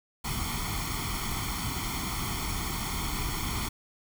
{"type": "noise with comb filter", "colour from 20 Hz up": "pink", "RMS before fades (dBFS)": -32, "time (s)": [0.24, 3.69], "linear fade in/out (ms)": 10, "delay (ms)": 0.91, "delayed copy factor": 0.85, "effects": []}